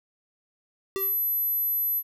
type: tone with exponential decay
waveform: square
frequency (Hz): 388.1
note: G4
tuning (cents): -17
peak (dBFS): -25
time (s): 0.96-1.21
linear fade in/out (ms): 0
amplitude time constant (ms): 53
type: tone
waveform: sine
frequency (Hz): 12000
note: F#9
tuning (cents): +23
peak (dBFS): -23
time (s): 0.98-2.03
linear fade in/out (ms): 50
effects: none